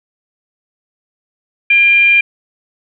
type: tone with frequency modulation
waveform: sine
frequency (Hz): 2393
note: D7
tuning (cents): +32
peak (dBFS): -6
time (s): 1.7-2.21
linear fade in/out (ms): 5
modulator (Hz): 741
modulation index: 0.25
effects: none